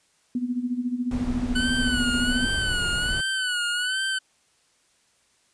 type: tone with tremolo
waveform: sine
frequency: 246.4 Hz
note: B3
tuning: 4 cents flat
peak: -21 dBFS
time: 0.35-2.45 s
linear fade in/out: 2 ms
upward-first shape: sine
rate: 14 Hz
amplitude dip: 75%
type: noise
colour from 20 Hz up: brown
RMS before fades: -30 dBFS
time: 1.11-3.21 s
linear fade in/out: 2 ms
type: tone with vibrato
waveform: 25% pulse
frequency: 1489 Hz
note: F#6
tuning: 11 cents sharp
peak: -20 dBFS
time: 1.55-4.19 s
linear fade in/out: 10 ms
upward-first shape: sine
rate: 1.3 Hz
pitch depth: 79 cents each way
effects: white hiss -64 dBFS RMS until 5.53 s + resampled to 22050 Hz